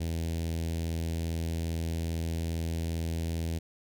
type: tone with notch filter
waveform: sawtooth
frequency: 82.41 Hz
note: E2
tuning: in tune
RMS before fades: -32 dBFS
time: 0-3.59 s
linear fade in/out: 10 ms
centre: 1200 Hz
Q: 0.52
effects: none